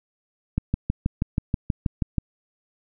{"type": "click train", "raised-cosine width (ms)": 5, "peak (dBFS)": -9, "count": 11, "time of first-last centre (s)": [0.58, 2.183], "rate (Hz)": 6.24, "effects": []}